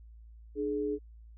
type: tone pair together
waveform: sine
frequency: 299 / 422.1 Hz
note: D4 / G#4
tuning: +31 / +28 cents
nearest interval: tritone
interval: 597 cents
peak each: -34 / -31 dBFS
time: 0.55-0.99 s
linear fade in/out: 50 ms
effects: added 56 Hz sine -49 dBFS peak until 1.37 s